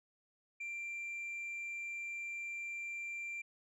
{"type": "tone", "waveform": "sine", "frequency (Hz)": 2364, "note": "D7", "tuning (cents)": 11, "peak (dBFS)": -37, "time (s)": [0.6, 3.42], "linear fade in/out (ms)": 10, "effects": ["tanh soft clip ceiling -39 dBFS"]}